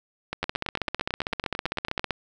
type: two click trains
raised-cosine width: 0.3 ms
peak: -10 / -13 dBFS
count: 27 / 16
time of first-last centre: 0.43-2.107 / 0.33-1.995 s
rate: 15.5 / 9.01 Hz
effects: none